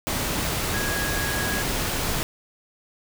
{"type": "tone in noise", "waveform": "sine", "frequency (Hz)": 1653, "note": "G#6", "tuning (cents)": -9, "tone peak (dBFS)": -29, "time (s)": [0.74, 1.62], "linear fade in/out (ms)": 0, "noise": "pink", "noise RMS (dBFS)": -26, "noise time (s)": [0.07, 2.23], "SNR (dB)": -6, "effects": []}